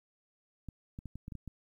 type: clicks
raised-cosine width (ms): 5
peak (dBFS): -30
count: 8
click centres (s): 0.687 / 0.989 / 1.057 / 1.156 / 1.281 / 1.322 / 1.353 / 1.477
effects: 11-bit